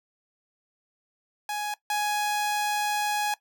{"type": "tone pair in turn", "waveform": "sawtooth", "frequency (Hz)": [834, 834], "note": ["G#5", "G#5"], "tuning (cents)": [7, 7], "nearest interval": "unison", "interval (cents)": 0, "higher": "neither", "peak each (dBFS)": [-25, -21], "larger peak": "second", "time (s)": [[1.49, 1.74], [1.9, 3.34]], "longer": "second", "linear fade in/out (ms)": 2, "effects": ["noise-tail reverb RT60 0.1 s tail -18 dB re dry"]}